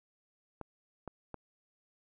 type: clicks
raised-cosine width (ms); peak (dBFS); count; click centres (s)
1; -27; 3; 0.613 / 1.077 / 1.343
effects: none